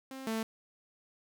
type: tone pair in turn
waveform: sawtooth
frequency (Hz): 265.5 / 222.7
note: C4 / A3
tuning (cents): +25 / +21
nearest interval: minor third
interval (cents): 304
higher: first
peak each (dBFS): -38 / -28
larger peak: second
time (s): 0.11-0.27 / 0.27-0.43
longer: neither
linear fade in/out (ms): 2
effects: none